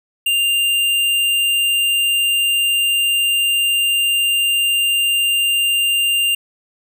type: tone with tanh clipping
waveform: sine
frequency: 2794 Hz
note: F7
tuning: in tune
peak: -15 dBFS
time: 0.26-6.35 s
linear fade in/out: 5 ms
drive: 18 dB
effects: none